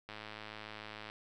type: click train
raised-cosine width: 0.3 ms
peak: -29 dBFS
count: 109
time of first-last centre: 0.09-1.099 s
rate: 107 Hz
effects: none